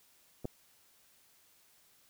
clicks, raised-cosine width 2 ms, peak -30 / -23 dBFS, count 2, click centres 0.446 / 0.454 s, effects white hiss -66 dBFS RMS until 2.09 s

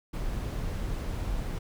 brown noise, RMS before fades -32 dBFS, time 0.13-1.59 s, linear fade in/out 10 ms, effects none

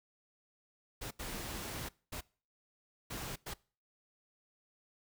pink noise bursts at uneven times, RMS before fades -42 dBFS, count 5, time 1.01-1.11 / 1.19-1.89 / 2.12-2.21 / 3.1-3.36 / 3.46-3.54 s, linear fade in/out 10 ms, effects noise-tail reverb RT60 0.4 s tail -23 dB re dry

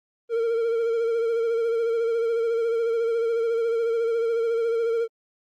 triangle tone with vibrato, 460.1 Hz, A#4, 23 cents flat, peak -19 dBFS, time 0.29-5.08 s, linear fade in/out 50 ms, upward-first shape sine, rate 14 Hz, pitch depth 38 cents each way, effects Opus 24 kbps

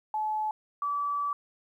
sine tone pair in turn, 860 / 1152.3 Hz, A5 / D6, -40 / -33 cents, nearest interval perfect fourth, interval 507 cents, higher second, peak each -27 dBFS, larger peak neither, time 0.14-0.51 / 0.82-1.33 s, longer second, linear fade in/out 2 ms, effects 11-bit

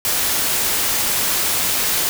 white noise, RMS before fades -19 dBFS, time 0.05-2.09 s, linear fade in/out 0 ms, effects none

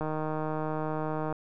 click train, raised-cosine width 1 ms, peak -19 dBFS, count 205, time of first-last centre 0.01-1.326 s, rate 155 Hz, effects none

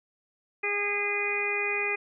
harmonic tone, 409.3 Hz, G#4, 25 cents flat, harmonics 1 / 2 / 3 / 4 / 5 / 6, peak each -33 / -39 / -39 / -40 / -31 / -29 dBFS, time 0.63-1.96 s, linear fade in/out 10 ms, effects none

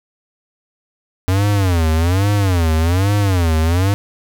square tone with vibrato, 90.3 Hz, F#2, 42 cents flat, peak -13 dBFS, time 1.28-3.94 s, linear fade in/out 0 ms, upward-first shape sine, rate 1.2 Hz, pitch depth 230 cents each way, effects none

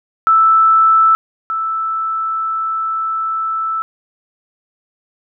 sine tone pair in turn, 1318.5 / 1318.5 Hz, E6 / E6, 0 / 0 cents, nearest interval unison, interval 0 cents, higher neither, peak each -7 / -16 dBFS, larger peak first, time 0.27-1.15 / 1.5-3.82 s, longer second, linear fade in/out 0 ms, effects none

